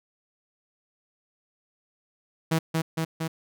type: tone with echo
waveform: sawtooth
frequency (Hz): 161.6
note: E3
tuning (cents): -34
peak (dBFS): -17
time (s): 2.51-2.59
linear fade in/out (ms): 10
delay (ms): 230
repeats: 3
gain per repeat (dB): -2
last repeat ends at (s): 3.28
effects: none